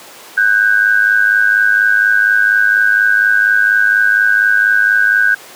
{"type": "tone pair together", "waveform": "sine", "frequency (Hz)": [1500, 1604.2], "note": ["F#6", "G6"], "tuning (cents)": [23, 40], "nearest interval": "minor second", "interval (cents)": 117, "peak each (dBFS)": -11, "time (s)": [0.37, 5.35], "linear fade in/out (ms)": 10, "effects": ["pink hiss -35 dBFS RMS until 5.55 s", "high-pass 400 Hz 12 dB/octave"]}